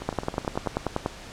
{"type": "two click trains", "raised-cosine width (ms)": 1, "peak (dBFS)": [-19, -10], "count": [7, 11], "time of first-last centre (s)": [[0.02, 0.662], [0.09, 1.061]], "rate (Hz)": [9.34, 10.3], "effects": ["pink hiss -42 dBFS RMS until 1.32 s", "low-pass 7000 Hz 12 dB/octave"]}